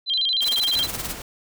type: tone with vibrato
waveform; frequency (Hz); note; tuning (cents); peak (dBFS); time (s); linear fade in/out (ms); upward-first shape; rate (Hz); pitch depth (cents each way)
sine; 3588; A7; +33; -19; 0.06-0.88; 50; square; 13; 200
type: noise with tremolo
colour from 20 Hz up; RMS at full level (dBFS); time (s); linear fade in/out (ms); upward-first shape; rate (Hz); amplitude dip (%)
white; -27; 0.41-1.15; 20; triangle; 19; 95
type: noise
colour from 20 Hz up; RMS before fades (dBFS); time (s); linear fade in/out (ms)
pink; -35; 0.75-1.22; 2
effects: none